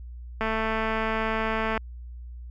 click train, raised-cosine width 0.5 ms, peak -13 dBFS, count 303, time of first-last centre 0.41-1.777 s, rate 221 Hz, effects added 60 Hz sine -37 dBFS peak until 2.5 s

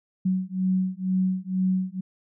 sine beating tone pair, 185.5 / 187.6 Hz, F#3 / F#3, +5 / +24 cents, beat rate 2.1 Hz, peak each -25 dBFS, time 0.25-2.01 s, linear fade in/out 10 ms, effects none

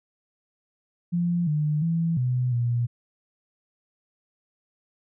sine tone with pitch steps, 173.4 / 150.7 / 166 / 125.6 / 119.8 Hz, F3 / D3 / E3 / B2 / A#2, -12 / +45 / +12 / +30 / +48 cents, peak -21 dBFS, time 1.12-2.87 s, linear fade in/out 20 ms, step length 350 ms, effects none

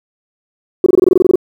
sine tone bursts, 367.6 Hz, F#4, 11 cents flat, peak -3 dBFS, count 12, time 0.84-1.357 s, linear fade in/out 2 ms, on 22 ms, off 23 ms, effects tanh soft clip ceiling 0 dBFS + 7-bit

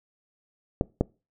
clicks, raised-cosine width 2 ms, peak -8 dBFS, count 2, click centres 0.811 / 1.01 s, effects noise-tail reverb RT60 0.3 s tail -24 dB re dry

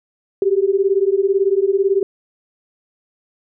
sine beating tone pair, 382.7 / 400.7 Hz, G4 / G4, -42 / +38 cents, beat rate 18 Hz, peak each -16 dBFS, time 0.42-2.03 s, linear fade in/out 2 ms, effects none

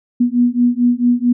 sine beating tone pair, 240.8 / 245.3 Hz, B3 / B3, -44 / -12 cents, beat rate 4.5 Hz, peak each -14 dBFS, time 0.2-1.33 s, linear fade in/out 10 ms, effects none

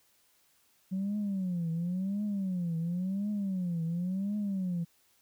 sine tone with vibrato, 185 Hz, F#3, in tune, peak -28 dBFS, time 0.91-4.85 s, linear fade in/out 20 ms, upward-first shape triangle, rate 0.94 Hz, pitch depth 230 cents each way, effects tanh soft clip ceiling -27 dBFS + white hiss -68 dBFS RMS until 5.21 s

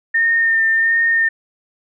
sine tone with vibrato, 1819 Hz, A#6, 43 cents flat, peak -12 dBFS, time 0.14-1.29 s, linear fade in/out 10 ms, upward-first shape sine, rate 1.4 Hz, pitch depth 18 cents each way, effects none

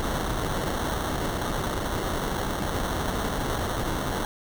pink noise with sample-and-hold, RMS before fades -28 dBFS, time 0-4.25 s, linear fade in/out 0 ms, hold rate 2450 Hz, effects none

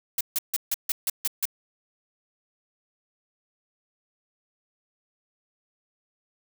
blue noise bursts, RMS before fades -25 dBFS, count 8, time 0.18-1.454 s, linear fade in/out 2 ms, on 28 ms, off 150 ms, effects none

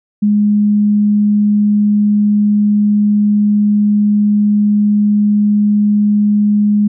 sine tone, 207.7 Hz, G#3, in tune, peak -8 dBFS, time 0.22-6.88 s, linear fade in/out 10 ms, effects none

